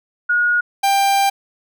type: tone pair in turn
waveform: sine / 45% pulse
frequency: 1444 / 791.5 Hz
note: F#6 / G5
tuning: -43 / +17 cents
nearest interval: minor seventh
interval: 1040 cents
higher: first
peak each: -13 dBFS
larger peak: neither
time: 0.29-0.61 / 0.83-1.3 s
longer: second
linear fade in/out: 10 ms
effects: none